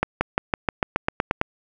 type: accelerating click train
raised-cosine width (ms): 0.5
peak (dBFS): -4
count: 11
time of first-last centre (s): 0.03-1.414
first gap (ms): 180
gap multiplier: 0.94
effects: none